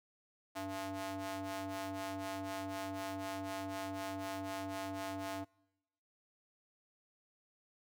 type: ring-modulated tone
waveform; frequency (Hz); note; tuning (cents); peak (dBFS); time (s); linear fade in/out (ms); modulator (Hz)
sawtooth; 192.8; G3; -28; -32; 0.55-5.45; 20; 484
effects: noise-tail reverb RT60 1.0 s tail -26 dB re dry + high-pass 100 Hz 12 dB/octave